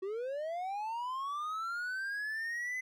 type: linear sweep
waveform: triangle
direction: up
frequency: 370 to 2040 Hz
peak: -33 dBFS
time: 0.02-2.81 s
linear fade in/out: 10 ms
effects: none